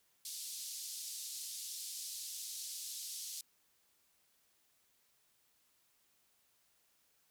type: band-pass noise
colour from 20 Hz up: pink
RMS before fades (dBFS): -45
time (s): 0.25-3.41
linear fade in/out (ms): 2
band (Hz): 4200 to 13000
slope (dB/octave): 24
effects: white hiss -74 dBFS RMS until 7.3 s